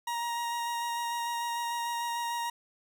40% pulse tone with vibrato, 942 Hz, A#5, 18 cents sharp, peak -30 dBFS, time 0.07-2.5 s, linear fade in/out 5 ms, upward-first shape square, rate 6.7 Hz, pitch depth 10 cents each way, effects none

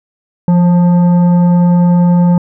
sine tone with frequency modulation, 174.4 Hz, F3, 2 cents flat, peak -4 dBFS, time 0.48-2.38 s, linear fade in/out 2 ms, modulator 708 Hz, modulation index 0.31, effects tanh soft clip ceiling -2 dBFS

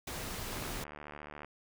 pink noise, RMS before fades -40 dBFS, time 0.07-0.84 s, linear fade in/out 5 ms
click train, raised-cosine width 0.5 ms, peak -30 dBFS, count 69, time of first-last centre 0.53-1.446 s, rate 74.2 Hz
effects none

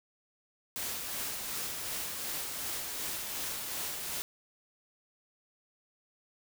white noise with tremolo, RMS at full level -36 dBFS, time 0.76-4.22 s, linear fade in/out 0 ms, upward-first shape sine, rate 2.7 Hz, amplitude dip 30%, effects none

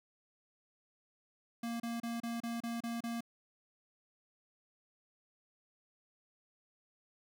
square tone bursts, 233.1 Hz, A#3, in tune, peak -37 dBFS, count 8, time 1.63-3.207 s, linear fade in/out 5 ms, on 170 ms, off 31 ms, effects none

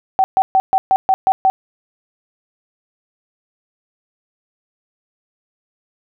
sine tone bursts, 764 Hz, G5, 45 cents flat, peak -9 dBFS, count 8, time 0.19-1.5 s, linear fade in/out 0 ms, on 50 ms, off 130 ms, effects none

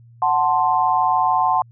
sine chord, F# diminished, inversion none, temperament equal, 740 / 880 / 1046.5 Hz, F#5 / A5 / C6, 0 / 0 / 0 cents, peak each -19 dBFS, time 0.22-1.62 s, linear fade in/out 2 ms, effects added 117 Hz sine -44 dBFS peak until 1.71 s

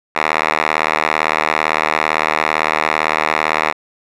5% pulse tone with band-pass filter, 77.78 Hz, D#2, in tune, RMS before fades -17 dBFS, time 0.15-3.73 s, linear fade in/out 20 ms, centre 1600 Hz, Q 2.1, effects none

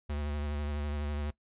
square tone with vibrato, 73.42 Hz, D2, in tune, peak -33 dBFS, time 0.09-1.31 s, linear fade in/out 10 ms, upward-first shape sine, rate 12 Hz, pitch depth 31 cents each way, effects noise-tail reverb RT60 0.1 s tail -20 dB re dry + resampled to 8000 Hz

